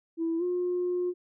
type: tone with pitch glide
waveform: sine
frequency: 329.6 to 357.4 Hz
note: E4 to F4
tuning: 0 to +40 cents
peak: -25 dBFS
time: 0.17-1.14 s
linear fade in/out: 50 ms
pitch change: +140 cents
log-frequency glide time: 0.38-0.43 s
effects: tanh soft clip ceiling -22 dBFS